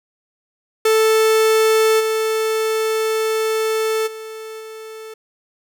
45% pulse tone with level steps, 440 Hz, A4, in tune, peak -12 / -17 / -30 / -32 dBFS, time 0.85-5.14 s, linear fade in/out 5 ms, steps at 1.99 / 4.06 / 4.59 s, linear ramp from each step 20 ms, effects none

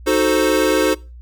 square chord, D# diminished seventh, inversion none, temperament equal with one note detuned, 311.1 / 370 / 438 / 523.3 Hz, D#4 / F#4 / A4 / C5, 0 / 0 / -8 / 0 cents, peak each -20 dBFS, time 0.06-0.95 s, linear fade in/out 20 ms, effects noise-tail reverb RT60 0.3 s tail -21 dB re dry + added 60 Hz sine -35 dBFS peak until 1.21 s

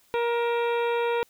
harmonic tone with a mistuned harmonic, 471.6 Hz, A#4, 20 cents sharp, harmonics 1 / 2 / 3 / 4 / 5 / 6 / 7 / 8, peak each -24 / -29 / -36 / -40 / -37 / -42 / -44 / -45 dBFS, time 0.14-1.23 s, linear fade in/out 0 ms, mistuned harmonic 6, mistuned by -84 cents, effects white hiss -62 dBFS RMS until 1.29 s

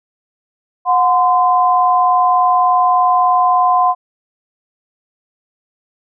sine tone pair together, 727.6 / 1029 Hz, F#5 / C6, -29 / -29 cents, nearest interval tritone, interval 600 cents, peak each -12 dBFS, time 0.85-3.95 s, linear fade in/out 50 ms, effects none

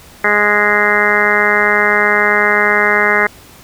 harmonic tone, 207.7 Hz, G#3, in tune, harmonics 1 / 2 / 3 / 4 / 5 / 6 / 7 / 8 / 9 / 10, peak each -25 / -18 / -21 / -21 / -22 / -19 / -19 / -17 / -16 / -16 dBFS, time 0.24-3.27 s, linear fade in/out 5 ms, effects pink hiss -40 dBFS RMS until 3.63 s

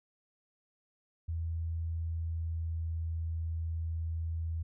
sine tone with pitch glide, 82.41 to 81.89 Hz, E2 to E2, 0 to -11 cents, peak -32 dBFS, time 1.28-4.63 s, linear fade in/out 10 ms, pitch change -11 cents, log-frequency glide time 1.93-2.94 s, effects none

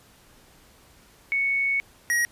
sine / square tone pair in turn, 2217 / 1895.5 Hz, C#7 / A#6, 0 / +28 cents, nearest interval minor third, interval 272 cents, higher first, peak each -21 dBFS, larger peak neither, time 1.32-1.8 / 2.1-2.25 s, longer first, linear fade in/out 0 ms, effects pink hiss -55 dBFS RMS until 2.31 s + resampled to 32000 Hz

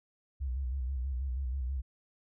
sine tone with vibrato, 65 Hz, C2, 11 cents flat, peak -31 dBFS, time 0.4-1.82 s, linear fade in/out 20 ms, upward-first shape square, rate 6.2 Hz, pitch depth 84 cents each way, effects none

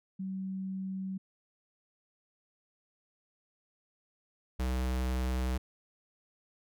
sine / square tone pair in turn, 190.3 / 63.51 Hz, F#3 / B1, +49 / +49 cents, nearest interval octave + perfect fifth, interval 1900 cents, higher first, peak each -34 / -30 dBFS, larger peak second, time 0.19-1.18 / 4.59-5.58 s, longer neither, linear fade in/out 10 ms, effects none

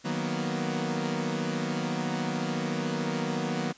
sawtooth chord, B major seventh, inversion first, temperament equal, 155.56 / 185 / 233.1 / 246.9 Hz, D#3 / F#3 / A#3 / B3, 0 / 0 / 0 / 0 cents, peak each -30 dBFS, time 0.04-3.73 s, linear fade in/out 20 ms, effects white hiss -55 dBFS RMS until 3.77 s + resampled to 16000 Hz

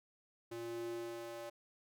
square tone with high-pass filter sweep, 116.54 Hz, A#2, in tune, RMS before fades -44 dBFS, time 0.51-1.5 s, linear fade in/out 10 ms, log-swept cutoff 270 to 520 Hz, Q 3.5, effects none

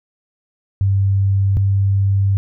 sine tone pair in turn, 98 / 98.37 Hz, G2 / G2, 0 / +7 cents, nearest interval unison, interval 7 cents, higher second, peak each -12 dBFS, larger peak neither, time 0.81-1.57 / 1.57-2.37 s, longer second, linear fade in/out 0 ms, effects none

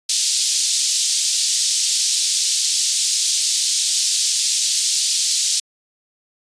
pink band-pass noise, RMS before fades -19 dBFS, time 0.09-5.6 s, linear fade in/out 5 ms, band 4000 to 9200 Hz, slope 24 dB/octave, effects resampled to 22050 Hz

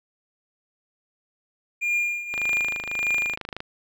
triangle tone with tremolo, 2411 Hz, D7, 45 cents sharp, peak -18 dBFS, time 1.81-3.36 s, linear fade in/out 20 ms, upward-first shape triangle, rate 1.7 Hz, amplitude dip 80%
click train, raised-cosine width 0.3 ms, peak -16 dBFS, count 34, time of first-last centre 2.34-3.604 s, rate 26.1 Hz
effects none

